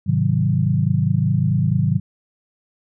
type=chord; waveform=sine; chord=Ab dominant seventh; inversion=none; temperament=equal with one note detuned; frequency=105.03 / 130.81 / 155.56 / 185 Hz; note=Ab2 / C3 / Eb3 / Gb3; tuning=+20 / 0 / 0 / 0 cents; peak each=-21 / -20 / -20 / -22 dBFS; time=0.06-2 s; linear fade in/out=20 ms; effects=none